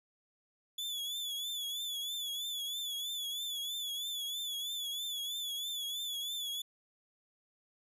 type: tone with vibrato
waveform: 40% pulse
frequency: 3436 Hz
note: A7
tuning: 42 cents flat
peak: -35 dBFS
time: 0.78-6.62 s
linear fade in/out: 5 ms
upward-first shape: triangle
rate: 3.1 Hz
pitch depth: 79 cents each way
effects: none